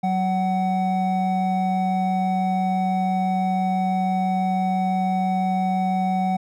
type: tone pair together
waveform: triangle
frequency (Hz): 186.78 / 749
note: F#3 / F#5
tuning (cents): +17 / +21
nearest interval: 2 octaves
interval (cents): 2404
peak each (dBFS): -20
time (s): 0.03-6.37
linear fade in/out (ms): 10
effects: none